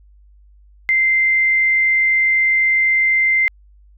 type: tone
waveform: sine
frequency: 2084 Hz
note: C7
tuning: 7 cents flat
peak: -12 dBFS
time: 0.89-3.48 s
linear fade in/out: 0 ms
effects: added 50 Hz sine -45 dBFS peak until 3.97 s